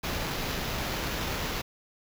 pink noise with sample-and-hold, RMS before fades -32 dBFS, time 0.03-1.62 s, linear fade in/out 10 ms, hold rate 8820 Hz, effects none

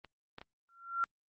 clicks, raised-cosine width 0.3 ms, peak -34 / -29 / -31 dBFS, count 3, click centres 0.047 / 0.384 / 0.415 s
sine tone with exponential growth, 1371 Hz, F6, 32 cents flat, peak -26 dBFS, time 0.69-1.04 s, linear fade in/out 0 ms, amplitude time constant 74 ms
effects Opus 24 kbps

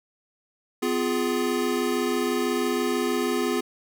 square chord, F diminished, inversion second, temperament equal with one note detuned, 253.3 / 349.2 / 415.3 Hz, Cb4 / F4 / Ab4, +44 / 0 / 0 cents, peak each -28 dBFS, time 0.82-3.61 s, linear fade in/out 10 ms, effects none

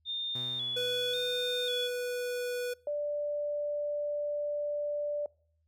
sine tone with vibrato, 3520 Hz, A7, in tune, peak -32 dBFS, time 0.05-1.9 s, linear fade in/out 50 ms, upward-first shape square, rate 0.92 Hz, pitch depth 53 cents each way
sawtooth tone with exponential decay, 123.47 Hz, B2, in tune, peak -37 dBFS, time 0.35-2.15 s, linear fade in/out 5 ms, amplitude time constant 390 ms
square tone with pitch glide, 493.9 to 491.1 Hz, B4 to B4, 0 to -10 cents, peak -33 dBFS, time 0.76-2.74 s, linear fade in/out 10 ms, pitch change -10 cents, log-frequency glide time 0.9-2.47 s
sine tone, 587.3 Hz, D5, in tune, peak -30 dBFS, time 2.87-5.26 s, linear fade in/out 2 ms
effects noise-tail reverb RT60 0.6 s tail -25 dB re dry + added 79 Hz sine -70 dBFS peak until 5.67 s

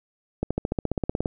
accelerating click train, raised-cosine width 2 ms, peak -11 dBFS, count 14, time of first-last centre 0.43-1.258 s, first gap 76 ms, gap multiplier 0.97, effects none

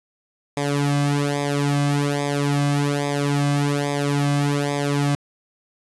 sawtooth tone with flanger, 143.3 Hz, D3, 42 cents flat, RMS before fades -21 dBFS, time 0.57-5.15 s, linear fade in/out 0 ms, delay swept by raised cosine 0.69 to 2.19 ms, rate 1.2 Hz, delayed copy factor -0.9, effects resampled to 24000 Hz + 7-bit

